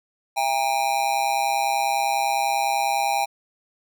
square tone with amplitude modulation, 803 Hz, G5, 41 cents sharp, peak -17 dBFS, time 0.36-3.26 s, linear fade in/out 20 ms, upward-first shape sine, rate 130 Hz, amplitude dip 85%, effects none

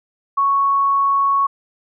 sine tone, 1108.7 Hz, C#6, in tune, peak -13 dBFS, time 0.37-1.47 s, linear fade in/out 10 ms, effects none

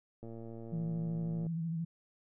click train, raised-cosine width 2 ms, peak -34 dBFS, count 142, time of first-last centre 0.23-1.467 s, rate 114 Hz
sine tone with vibrato, 164.81 Hz, E3, in tune, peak -33 dBFS, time 0.72-1.85 s, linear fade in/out 10 ms, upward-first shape sine, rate 13 Hz, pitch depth 46 cents each way
effects none

